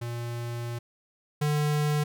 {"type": "tone pair in turn", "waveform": "square", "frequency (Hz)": [118.7, 148.99], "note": ["A#2", "D3"], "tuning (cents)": [32, 25], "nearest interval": "major third", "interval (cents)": 393, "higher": "second", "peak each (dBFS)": [-32, -24], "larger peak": "second", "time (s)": [[0.01, 0.79], [1.41, 2.04]], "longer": "first", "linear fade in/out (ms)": 10, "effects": []}